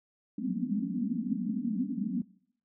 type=band-pass noise; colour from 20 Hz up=white; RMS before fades=-32 dBFS; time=0.38-2.22 s; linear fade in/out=5 ms; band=180 to 270 Hz; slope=96 dB/octave; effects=noise-tail reverb RT60 0.7 s tail -23 dB re dry